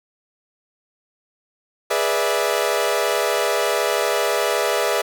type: chord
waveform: sawtooth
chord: E dominant seventh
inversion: first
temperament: equal with one note detuned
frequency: 415.3 / 488.8 / 587.3 / 659.3 Hz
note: G#4 / B4 / D5 / E5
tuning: 0 / -18 / 0 / 0 cents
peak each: -20 dBFS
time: 1.9-5.02 s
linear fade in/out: 10 ms
effects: none